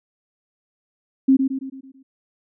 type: tone with echo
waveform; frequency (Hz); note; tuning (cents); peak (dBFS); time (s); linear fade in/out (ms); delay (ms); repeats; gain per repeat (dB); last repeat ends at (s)
sine; 267; C4; +35; -10; 1.28-1.37; 10; 110; 6; -6; 2.03
effects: none